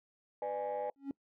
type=chord; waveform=sine; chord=G# diminished; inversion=first; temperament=just; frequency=498.4 / 598 / 830.6 Hz; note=B4 / D5 / G#5; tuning=+16 / +31 / 0 cents; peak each=-37 dBFS; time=0.42-0.9 s; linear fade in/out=2 ms
type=tone with exponential growth; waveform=triangle; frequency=276.1 Hz; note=C#4; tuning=7 cents flat; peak=-28 dBFS; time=0.96-1.11 s; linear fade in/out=1 ms; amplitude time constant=31 ms
effects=noise-tail reverb RT60 0.1 s tail -26 dB re dry + tanh soft clip ceiling -30 dBFS